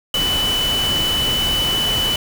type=tone in noise; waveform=sine; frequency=2986 Hz; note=F#7; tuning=15 cents sharp; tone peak=-17 dBFS; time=0.14-2.16 s; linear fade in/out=2 ms; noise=pink; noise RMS=-24 dBFS; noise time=0.14-2.16 s; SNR=+4 dB; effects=none